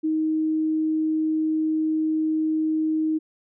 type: tone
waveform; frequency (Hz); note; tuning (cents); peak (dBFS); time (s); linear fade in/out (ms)
sine; 313.9; D#4; +15; -20; 0.03-3.19; 20
effects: none